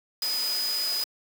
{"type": "tone in noise", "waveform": "sine", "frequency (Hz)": 4978, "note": "D#8", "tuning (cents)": 0, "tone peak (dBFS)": -26, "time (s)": [0.22, 1.04], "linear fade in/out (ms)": 2, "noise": "white", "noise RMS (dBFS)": -34, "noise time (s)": [0.22, 1.04], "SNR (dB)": 5, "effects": ["high-pass 300 Hz 12 dB/octave"]}